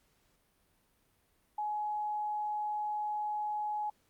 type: tone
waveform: sine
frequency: 842 Hz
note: G#5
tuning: 24 cents sharp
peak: -32 dBFS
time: 1.58-3.9 s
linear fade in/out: 5 ms
effects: pink hiss -72 dBFS RMS until 4.09 s + Opus 48 kbps